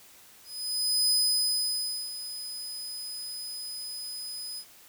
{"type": "tone with ADSR envelope", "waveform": "sawtooth", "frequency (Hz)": 5010, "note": "D#8", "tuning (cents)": 11, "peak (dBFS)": -19, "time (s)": [0.44, 4.65], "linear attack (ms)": 660, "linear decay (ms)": 1000, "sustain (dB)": -14, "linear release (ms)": 68, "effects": ["white hiss -54 dBFS RMS until 4.88 s"]}